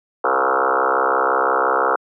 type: tone with frequency modulation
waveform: sine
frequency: 905 Hz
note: A5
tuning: 48 cents sharp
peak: -14 dBFS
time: 0.24-1.96 s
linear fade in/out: 5 ms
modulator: 65.8 Hz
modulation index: 7.9
effects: high-pass 300 Hz 12 dB/octave